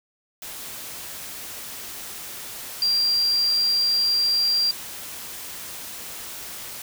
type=tone in noise; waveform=sine; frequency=4746 Hz; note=D8; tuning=17 cents sharp; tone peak=-18 dBFS; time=2.82-4.71 s; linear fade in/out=2 ms; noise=white; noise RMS=-36 dBFS; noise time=0.42-6.82 s; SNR=+15 dB; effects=none